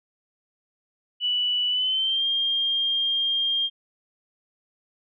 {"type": "tone with pitch glide", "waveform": "sine", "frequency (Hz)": [2960, 3209], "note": ["F#7", "G7"], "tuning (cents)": [0, 40], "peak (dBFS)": -21, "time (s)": [1.2, 3.7], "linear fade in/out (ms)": 50, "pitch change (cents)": 140, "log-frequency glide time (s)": [1.69, 2.26], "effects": []}